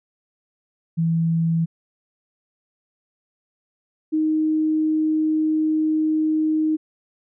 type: tone pair in turn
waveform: sine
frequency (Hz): 164.81 / 311.8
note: E3 / D#4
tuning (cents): 0 / +4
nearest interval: major seventh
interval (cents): 1104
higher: second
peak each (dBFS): -17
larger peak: neither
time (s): 0.97-1.66 / 4.12-6.77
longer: second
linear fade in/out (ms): 20
effects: none